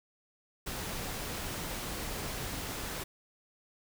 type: noise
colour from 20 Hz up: pink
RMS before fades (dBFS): -38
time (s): 0.66-3.04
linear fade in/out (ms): 10
effects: none